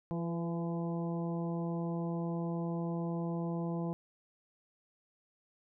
harmonic tone with a mistuned harmonic, 169.2 Hz, E3, 45 cents sharp, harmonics 1 / 2 / 3 / 4 / 5 / 6, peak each -34 / -40 / -44 / -46 / -48 / -50 dBFS, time 0.11-3.93 s, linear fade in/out 0 ms, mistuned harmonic 3, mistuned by -24 cents, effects none

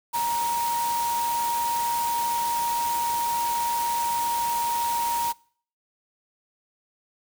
sine tone in noise, 941 Hz, A#5, 16 cents sharp, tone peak -23 dBFS, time 0.13-5.33 s, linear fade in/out 20 ms, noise white, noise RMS -33 dBFS, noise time 0.13-5.33 s, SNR +7 dB, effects noise-tail reverb RT60 0.5 s tail -23 dB re dry

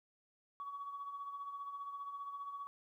sine tone with tremolo, 1128 Hz, C#6, 30 cents sharp, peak -39 dBFS, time 0.6-2.67 s, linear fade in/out 0 ms, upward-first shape triangle, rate 15 Hz, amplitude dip 60%, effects tanh soft clip ceiling -36 dBFS + 13-bit

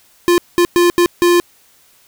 square tone bursts at uneven times, 349.2 Hz, F4, in tune, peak -9 dBFS, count 5, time 0.28-0.38 / 0.58-0.65 / 0.76-0.9 / 0.98-1.06 / 1.22-1.4 s, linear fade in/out 0 ms, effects white hiss -51 dBFS RMS until 2.07 s

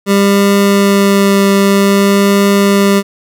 25% pulse tone with vibrato, 198.9 Hz, G3, 25 cents sharp, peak -3 dBFS, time 0.06-3.03 s, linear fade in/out 50 ms, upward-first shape triangle, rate 0.52 Hz, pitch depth 11 cents each way, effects none

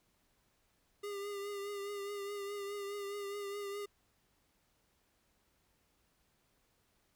square tone with vibrato, 404.1 Hz, G#4, 47 cents flat, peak -40 dBFS, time 1.03-3.86 s, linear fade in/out 10 ms, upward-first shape triangle, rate 4.8 Hz, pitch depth 39 cents each way, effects pink hiss -75 dBFS RMS until 7.15 s

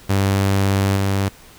sawtooth tone with level steps, 98 Hz, G2, in tune, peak -11 / -13 dBFS, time 0.09-1.29 s, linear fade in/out 10 ms, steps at 0.96 s, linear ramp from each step 5 ms, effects pink hiss -45 dBFS RMS until 1.58 s

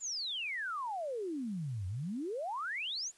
sine exponential two-way sweep, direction down then up, 7350 to 87.9 to 7350 Hz, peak -35 dBFS, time 0-3.12 s, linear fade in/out 50 ms, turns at 1.87 s, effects white hiss -64 dBFS RMS until 3.17 s + resampled to 24000 Hz

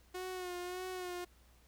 sawtooth tone with vibrato, 363 Hz, F#4, 33 cents flat, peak -36 dBFS, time 0.14-1.25 s, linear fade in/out 10 ms, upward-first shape sine, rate 1.7 Hz, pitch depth 39 cents each way, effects added 60 Hz sine -64 dBFS peak until 1.67 s + pink hiss -68 dBFS RMS until 1.67 s

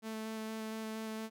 sawtooth tone with vibrato, 220 Hz, A3, in tune, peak -35 dBFS, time 0.02-1.3 s, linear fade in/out 50 ms, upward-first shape square, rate 4.3 Hz, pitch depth 8 cents each way, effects none

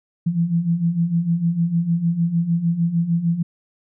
sine beating tone pair, 164.81 / 171.41 Hz, E3 / F3, 0 / -32 cents, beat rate 6.6 Hz, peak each -23 / -18 dBFS, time 0.26-3.43 s, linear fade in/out 10 ms, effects none

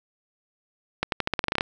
accelerating click train, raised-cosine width 0.3 ms, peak -7 dBFS, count 12, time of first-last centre 1.03-1.609 s, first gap 92 ms, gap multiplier 0.88, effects none

